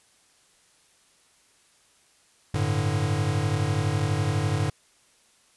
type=chord; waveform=square; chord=G suspended second; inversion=none; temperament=equal; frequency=98 / 110 / 146.83 Hz; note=G2 / A2 / D3; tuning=0 / 0 / 0 cents; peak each=-28 dBFS; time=2.54-4.7 s; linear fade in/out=5 ms; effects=white hiss -61 dBFS RMS until 5.56 s + resampled to 24000 Hz